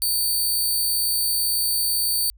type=tone; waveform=10% pulse; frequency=4558 Hz; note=C#8; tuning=47 cents sharp; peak=-13 dBFS; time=0.02-2.3 s; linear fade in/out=0 ms; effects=added 50 Hz sine -47 dBFS peak until 2.37 s